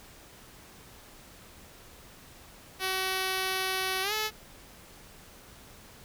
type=tone with pitch glide; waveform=5% pulse; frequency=377.5 to 431.1 Hz; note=F#4 to A4; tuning=+35 to -35 cents; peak=-17 dBFS; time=2.79-4.31 s; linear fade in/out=50 ms; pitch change=+230 cents; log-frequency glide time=4.02-4.13 s; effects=pink hiss -52 dBFS RMS until 6.04 s